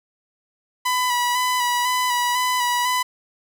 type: tone with vibrato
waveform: sawtooth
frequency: 987.8 Hz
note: B5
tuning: in tune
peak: -15 dBFS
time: 0.85-3.03 s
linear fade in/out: 10 ms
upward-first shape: square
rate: 2 Hz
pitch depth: 24 cents each way
effects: none